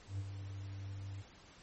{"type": "tone with ADSR envelope", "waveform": "triangle", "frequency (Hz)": 98.1, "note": "G2", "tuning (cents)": 2, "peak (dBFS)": -33, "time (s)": [0.07, 1.23], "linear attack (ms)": 120, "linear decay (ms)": 39, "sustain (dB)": -7, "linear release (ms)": 25, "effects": ["pink hiss -59 dBFS RMS until 1.62 s", "MP3 32 kbps"]}